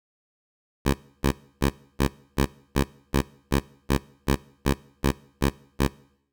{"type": "tone bursts", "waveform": "10% pulse", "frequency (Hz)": 69.3, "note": "C#2", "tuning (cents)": 0, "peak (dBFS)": -10, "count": 14, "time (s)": [0.85, 5.88], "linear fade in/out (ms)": 20, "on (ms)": 90, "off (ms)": 290, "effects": ["noise-tail reverb RT60 0.7 s tail -21 dB re dry"]}